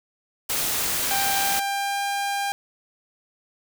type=noise; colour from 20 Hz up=white; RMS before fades=-25 dBFS; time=0.49-1.6 s; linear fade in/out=10 ms
type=tone with pitch glide; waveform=sawtooth; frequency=789 to 800.5 Hz; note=G5 to G5; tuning=+11 to +36 cents; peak=-20 dBFS; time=1.11-2.52 s; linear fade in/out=0 ms; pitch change=+25 cents; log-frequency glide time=1.27-2.03 s
effects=none